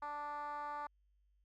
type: tone with band-pass filter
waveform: 10% pulse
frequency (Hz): 293.4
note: D4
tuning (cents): -2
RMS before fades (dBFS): -43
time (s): 0.02-0.87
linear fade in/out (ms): 5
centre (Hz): 1000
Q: 5.8
effects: added 50 Hz sine -70 dBFS peak until 1.44 s